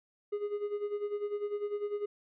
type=tone with tremolo; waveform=triangle; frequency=412.7 Hz; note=G#4; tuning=11 cents flat; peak=-27 dBFS; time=0.32-2.06 s; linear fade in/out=10 ms; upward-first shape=sine; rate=10 Hz; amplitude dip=75%; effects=tanh soft clip ceiling -23 dBFS + resampled to 8000 Hz